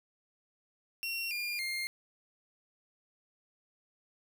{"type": "tone with pitch steps", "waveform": "30% pulse", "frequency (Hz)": [2734, 2408, 2120], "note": ["F7", "D7", "C7"], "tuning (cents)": [-37, 43, 22], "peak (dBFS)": -31, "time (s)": [1.03, 1.87], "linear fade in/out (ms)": 0, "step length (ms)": 280, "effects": []}